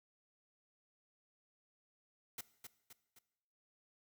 white noise with echo, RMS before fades -44 dBFS, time 2.38-2.41 s, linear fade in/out 5 ms, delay 260 ms, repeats 3, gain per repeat -6 dB, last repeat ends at 3.19 s, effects noise-tail reverb RT60 0.9 s tail -18 dB re dry

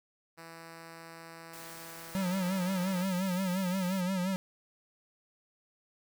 5% pulse tone, 165 Hz, E3, 2 cents sharp, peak -35 dBFS, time 0.37-3.04 s, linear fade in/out 20 ms
white noise, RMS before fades -49 dBFS, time 1.53-4.01 s, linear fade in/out 5 ms
square tone with vibrato, 185.5 Hz, F#3, 5 cents sharp, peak -30 dBFS, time 2.15-4.36 s, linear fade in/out 0 ms, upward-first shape sine, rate 5.7 Hz, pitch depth 83 cents each way
effects none

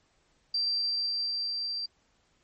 sine tone with level ramp, 4703 Hz, D8, 2 cents sharp, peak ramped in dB -25 to -31 dBFS, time 0.54-1.86 s, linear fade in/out 5 ms, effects pink hiss -69 dBFS RMS until 2.43 s + MP3 32 kbps

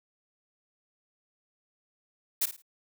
blue noise with echo, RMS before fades -26 dBFS, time 2.41-2.46 s, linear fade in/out 10 ms, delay 54 ms, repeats 3, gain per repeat -11 dB, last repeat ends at 2.622 s, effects none

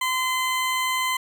20% pulse tone, 1028 Hz, C6, 31 cents flat, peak -17 dBFS, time 0.01-1.17 s, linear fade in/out 5 ms, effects none

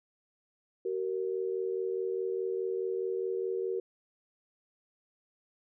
sine tone pair together, 379.5 / 464.3 Hz, F#4 / A#4, +44 / -7 cents, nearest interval minor third, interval 349 cents, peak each -32 / -34 dBFS, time 0.85-3.8 s, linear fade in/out 5 ms, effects none

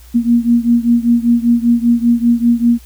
sine beating tone pair, 234.6 / 239.7 Hz, A#3 / A#3, +11 / +48 cents, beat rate 5.1 Hz, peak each -11 / -13 dBFS, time 0.14-2.79 s, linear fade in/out 20 ms, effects added 60 Hz sine -37 dBFS peak until 2.85 s + white hiss -46 dBFS RMS until 2.85 s

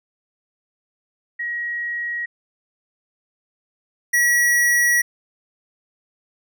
sine / square tone pair in turn, 1900 / 1924.3 Hz, A#6 / B6, +33 / -45 cents, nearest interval unison, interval 22 cents, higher second, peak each -23 / -15 dBFS, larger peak second, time 1.39-2.26 / 4.13-5.02 s, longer second, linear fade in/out 10 ms, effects none

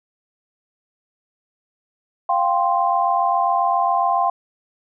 sine chord, F suspended second, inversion none, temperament just, 698.5 / 785.8 / 1047.7 Hz, F5 / G5 / C6, 0 / +4 / +2 cents, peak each -20 dBFS, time 2.29-4.3 s, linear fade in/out 5 ms, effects none

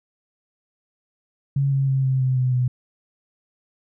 sine tone with pitch steps, 138.59 / 136.29 / 134.02 / 131.8 / 129.61 / 127.46 / 125.34 Hz, C#3 / C#3 / C3 / C3 / C3 / C3 / B2, 0 / -29 / +42 / +13 / -16 / -45 / +26 cents, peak -17 dBFS, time 1.56-2.68 s, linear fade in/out 5 ms, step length 160 ms, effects none

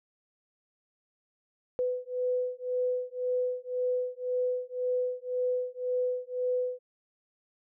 sine beating tone pair, 499.3 / 501.2 Hz, B4 / B4, +19 / +25 cents, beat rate 1.9 Hz, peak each -31 dBFS, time 1.79-6.79 s, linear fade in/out 0 ms, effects none

